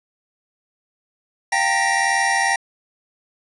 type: tone cluster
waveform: square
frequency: 702 / 782 / 915 / 1831 / 1913 Hz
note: F5 / G5 / A#5 / A#6 / A#6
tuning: +9 / -4 / -32 / -32 / +44 cents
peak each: -30 / -22 / -26 / -26 / -21 dBFS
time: 1.52-2.56 s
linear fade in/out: 5 ms
effects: resampled to 24000 Hz + 8-bit